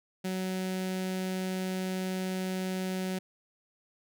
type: tone with notch filter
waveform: sawtooth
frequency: 186.6 Hz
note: F#3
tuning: 15 cents sharp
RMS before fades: -33 dBFS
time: 0.24-3.19 s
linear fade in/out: 10 ms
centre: 1100 Hz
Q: 1.8
effects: none